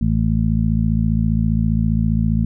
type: harmonic tone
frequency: 55 Hz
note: A1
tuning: in tune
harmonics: 1 / 2 / 3 / 4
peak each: -20 / -20 / -20 / -20 dBFS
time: 0.01-2.45 s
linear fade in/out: 5 ms
effects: none